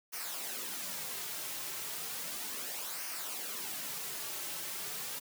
white noise with flanger, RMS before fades -40 dBFS, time 0.12-5.2 s, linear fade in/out 20 ms, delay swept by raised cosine 0.26 to 4.26 ms, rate 0.34 Hz, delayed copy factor -0.55, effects high-pass 150 Hz 12 dB/octave

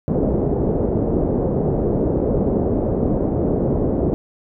white low-pass noise, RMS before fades -19 dBFS, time 0.08-4.14 s, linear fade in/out 0 ms, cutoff 500 Hz, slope 24 dB/octave, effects none

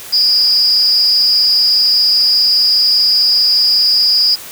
sine tone with amplitude modulation, 4933 Hz, D#8, 16 cents flat, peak -4 dBFS, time 0.12-4.36 s, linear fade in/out 20 ms, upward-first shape sine, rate 225 Hz, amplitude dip 95%, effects white hiss -31 dBFS RMS until 4.51 s

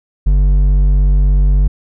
sine tone with hard clipping, 48.29 Hz, G1, 25 cents flat, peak -9 dBFS, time 0.26-1.68 s, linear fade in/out 10 ms, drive 6 dB, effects none

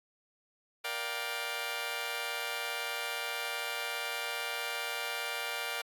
10% pulse chord, G minor seventh, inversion first, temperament just, 470.4 / 588 / 705.6 / 784 Hz, Bb4 / D5 / F5 / G5, +16 / +2 / +18 / 0 cents, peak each -33 dBFS, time 0.84-5.82 s, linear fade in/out 10 ms, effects AAC 64 kbps

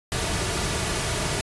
pink noise with comb filter, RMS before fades -26 dBFS, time 0.12-1.41 s, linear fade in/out 0 ms, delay 3.8 ms, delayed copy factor -0.5, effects resampled to 24000 Hz

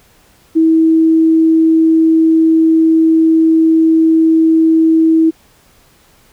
sine tone, 322.7 Hz, E4, 37 cents flat, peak -6 dBFS, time 0.55-5.31 s, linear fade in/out 20 ms, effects pink hiss -49 dBFS RMS until 6.32 s

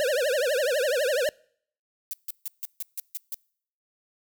square tone with vibrato, 546 Hz, C#5, 26 cents flat, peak -23 dBFS, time 0-1.29 s, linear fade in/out 0 ms, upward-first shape triangle, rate 12 Hz, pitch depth 270 cents each way
violet noise bursts, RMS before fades -32 dBFS, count 8, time 2.11-3.344 s, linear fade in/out 0 ms, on 23 ms, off 150 ms
effects noise-tail reverb RT60 0.6 s tail -26 dB re dry

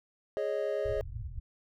triangle chord, Ab suspended fourth, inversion none, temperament equal with one note detuned, 415.3 / 552.1 / 622.3 Hz, Ab4 / Db5 / Eb5, 0 / -7 / 0 cents, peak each -32 dBFS, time 0.37-1.01 s, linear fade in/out 0 ms
white low-pass noise, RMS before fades -39 dBFS, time 0.85-1.4 s, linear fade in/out 10 ms, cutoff 120 Hz, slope 96 dB/octave
effects none

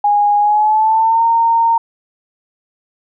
sine tone with pitch glide, 824 to 919.6 Hz, G#5 to A#5, -14 to -24 cents, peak -9 dBFS, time 0.04-1.78 s, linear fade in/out 5 ms, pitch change +190 cents, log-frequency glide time 0.39-1.24 s, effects none

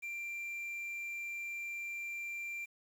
triangle tone with quantisation, 2367 Hz, D7, 13 cents sharp, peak -37 dBFS, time 0.02-2.66 s, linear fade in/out 20 ms, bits 10, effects none

